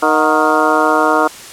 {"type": "harmonic tone with a mistuned harmonic", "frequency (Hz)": 155.56, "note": "D#3", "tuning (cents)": 0, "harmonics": [2, 3, 4, 5, 6, 7, 8, 9], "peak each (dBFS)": [-18, -18, -18, -18, -18, -18, -18, -18], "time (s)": [0.02, 1.28], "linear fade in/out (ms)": 10, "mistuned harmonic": 5, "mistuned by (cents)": -91, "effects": ["white hiss -33 dBFS RMS until 1.52 s", "low-pass 10000 Hz 12 dB/octave"]}